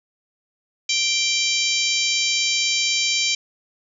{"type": "harmonic tone", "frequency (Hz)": 784, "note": "G5", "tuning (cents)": 0, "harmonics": [3, 4, 5, 6, 7, 8, 9], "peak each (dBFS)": [-24, -25, -26, -27, -27, -28, -29], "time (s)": [0.89, 3.35], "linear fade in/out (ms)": 5, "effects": []}